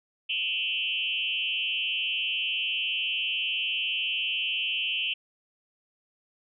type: tone with frequency modulation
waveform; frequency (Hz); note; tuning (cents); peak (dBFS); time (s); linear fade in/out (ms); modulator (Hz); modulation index
sine; 2855; F7; +37; -26; 0.29-5.14; 10; 162; 1.9
effects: none